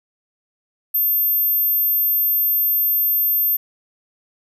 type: tone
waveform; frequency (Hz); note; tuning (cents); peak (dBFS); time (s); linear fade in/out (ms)
sine; 13360; G#9; +9; -15; 0.94-3.57; 10
effects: none